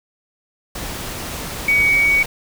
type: tone in noise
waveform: sine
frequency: 2251 Hz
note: C#7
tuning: 26 cents sharp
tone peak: -12 dBFS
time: 1.68-2.23 s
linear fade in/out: 5 ms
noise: pink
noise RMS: -28 dBFS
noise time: 0.75-2.26 s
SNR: +13 dB
effects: none